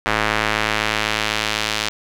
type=tone with band-pass filter sweep; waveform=square; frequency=54 Hz; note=A1; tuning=32 cents flat; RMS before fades=-21 dBFS; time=0.06-1.89 s; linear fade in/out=0 ms; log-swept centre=1700 to 3800 Hz; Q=1; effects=none